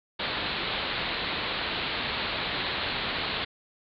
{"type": "low-pass noise", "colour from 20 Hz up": "white", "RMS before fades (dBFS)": -31, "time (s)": [0.19, 3.45], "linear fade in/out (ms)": 10, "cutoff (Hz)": 4300, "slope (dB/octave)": 96, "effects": []}